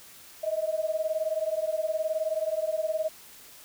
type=beating tone pair; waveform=sine; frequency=622.3 / 641.3 Hz; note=D#5 / E5; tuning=0 / -48 cents; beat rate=19 Hz; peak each=-29 dBFS; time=0.43-3.09 s; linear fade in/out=10 ms; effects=white hiss -50 dBFS RMS until 3.64 s